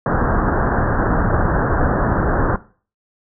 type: low-pass noise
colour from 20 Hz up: pink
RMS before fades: -17 dBFS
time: 0.06-2.56 s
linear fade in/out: 2 ms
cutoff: 1700 Hz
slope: 96 dB/octave
effects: noise-tail reverb RT60 0.4 s tail -18 dB re dry